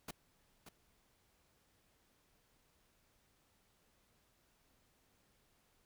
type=noise with echo; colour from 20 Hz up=pink; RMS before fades=-45 dBFS; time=0.08-0.11 s; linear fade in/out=5 ms; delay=580 ms; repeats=1; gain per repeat=-10 dB; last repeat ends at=0.69 s; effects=pink hiss -74 dBFS RMS until 5.85 s